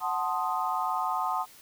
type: chord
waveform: sine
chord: F# diminished seventh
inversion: none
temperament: equal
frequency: 740 / 880 / 1046.5 / 1244.5 Hz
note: F#5 / A5 / C6 / Eb6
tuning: 0 / 0 / 0 / 0 cents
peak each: -32 dBFS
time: 0-1.46 s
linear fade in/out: 50 ms
effects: white hiss -53 dBFS RMS until 1.61 s